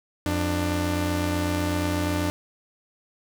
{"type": "tone pair together", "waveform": "sawtooth", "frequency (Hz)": [88.1, 296.9], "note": ["F2", "D4"], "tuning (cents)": [16, 19], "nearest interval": "octave + major sixth", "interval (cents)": 2103, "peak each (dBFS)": -22, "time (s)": [0.26, 2.3], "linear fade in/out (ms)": 0, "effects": []}